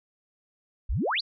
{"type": "exponential sweep", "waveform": "sine", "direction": "up", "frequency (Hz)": [38, 4978], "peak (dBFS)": -24, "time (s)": [0.89, 1.21], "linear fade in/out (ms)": 10, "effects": []}